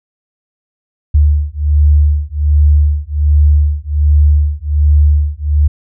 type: beating tone pair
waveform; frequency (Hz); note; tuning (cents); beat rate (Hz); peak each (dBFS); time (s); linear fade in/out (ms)
sine; 73.42 / 74.72; D2 / D2; 0 / +30; 1.3; -10; 1.14-5.68; 10
effects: none